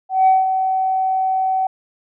sine tone with ADSR envelope, 758 Hz, F#5, 42 cents sharp, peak -7 dBFS, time 0.09-1.67 s, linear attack 180 ms, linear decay 180 ms, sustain -8 dB, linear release 4 ms, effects tanh soft clip ceiling -6 dBFS

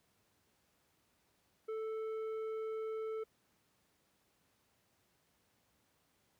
sine tone with tanh clipping, 440 Hz, A4, in tune, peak -39 dBFS, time 1.68-3.24 s, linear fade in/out 10 ms, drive 8 dB, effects pink hiss -75 dBFS RMS until 6.39 s + high-pass 80 Hz 12 dB/octave

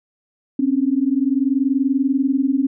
sine tone pair together, 260.6 / 281 Hz, C4 / C#4, -7 / +24 cents, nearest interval minor second, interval 131 cents, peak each -18 dBFS, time 0.59-2.67 s, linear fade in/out 5 ms, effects none

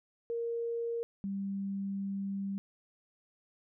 sine tone pair in turn, 466.2 / 196.81 Hz, A#4 / G3, 0 / +7 cents, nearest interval octave + minor third, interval 1493 cents, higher first, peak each -32 / -33 dBFS, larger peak first, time 0.3-1.03 / 1.24-2.58 s, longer second, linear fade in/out 0 ms, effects none

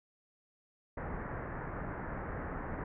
pink low-pass noise, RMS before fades -40 dBFS, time 0.97-2.84 s, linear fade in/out 5 ms, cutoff 1900 Hz, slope 48 dB/octave, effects none

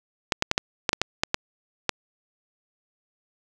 clicks, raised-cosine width 0.2 ms, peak -3 dBFS, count 10, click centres 0.322 / 0.424 / 0.514 / 0.579 / 0.892 / 0.931 / 1.016 / 1.235 / 1.344 / 1.893 s, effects none

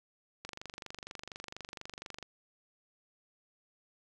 click train, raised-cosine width 0.2 ms, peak -25 dBFS, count 44, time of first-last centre 0.45-2.227 s, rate 24.2 Hz, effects none

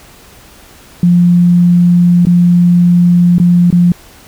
sine tone with dropouts, 175.2 Hz, F3, 6 cents sharp, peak -4 dBFS, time 1.03-3.92 s, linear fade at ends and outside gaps 2 ms, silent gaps 2.252-2.269 / 3.383-3.399 / 3.704-3.726 s, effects pink hiss -39 dBFS RMS until 4.27 s

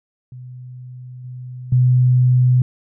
sine tone with level steps, 125.8 Hz, B2, 32 cents sharp, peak -32 / -29 / -10 dBFS, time 0.32-2.62 s, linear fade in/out 2 ms, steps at 1.24 / 1.72 s, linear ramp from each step 5 ms, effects none

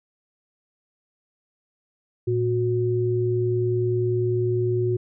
sine tone pair together, 114.9 / 364.5 Hz, A#2 / F#4, -25 / -26 cents, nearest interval octave + minor sixth, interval 1999 cents, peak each -23 / -22 dBFS, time 2.27-4.97 s, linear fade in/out 10 ms, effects none

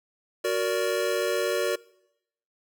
square chord, Gb augmented, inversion none, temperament equal with one note detuned, 370 / 466.2 / 578.9 Hz, Gb4 / Bb4 / D5, 0 / 0 / -25 cents, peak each -29 dBFS, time 0.44-1.76 s, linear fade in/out 10 ms, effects noise-tail reverb RT60 0.8 s tail -22 dB re dry

